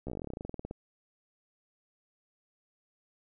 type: slowing click train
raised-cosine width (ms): 2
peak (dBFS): -25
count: 21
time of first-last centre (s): 0.07-0.711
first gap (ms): 14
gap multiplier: 1.08
effects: none